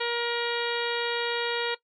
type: harmonic tone with a mistuned harmonic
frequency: 473 Hz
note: A#4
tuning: 25 cents sharp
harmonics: 1 / 2 / 3 / 4 / 5 / 6 / 7 / 8 / 9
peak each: -30 / -33 / -35 / -36 / -37 / -38 / -38 / -39 / -40 dBFS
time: 0-1.75 s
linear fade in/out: 10 ms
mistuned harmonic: 6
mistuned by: +18 cents
effects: noise-tail reverb RT60 0.1 s tail -18 dB re dry